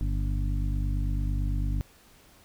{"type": "harmonic tone with a mistuned harmonic", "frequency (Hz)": 49, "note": "G1", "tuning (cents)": 0, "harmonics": [1, 2, 3, 5, 6], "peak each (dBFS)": [-26, -32, -36, -40, -42], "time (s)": [0.01, 1.81], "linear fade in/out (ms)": 0, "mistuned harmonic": 5, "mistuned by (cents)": -45, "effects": ["pink hiss -57 dBFS RMS until 2.44 s"]}